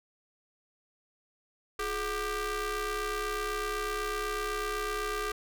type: ring-modulated tone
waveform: sawtooth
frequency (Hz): 386.5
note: G4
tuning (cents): -24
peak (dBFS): -24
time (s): 1.79-5.32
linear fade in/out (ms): 5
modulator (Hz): 807
effects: none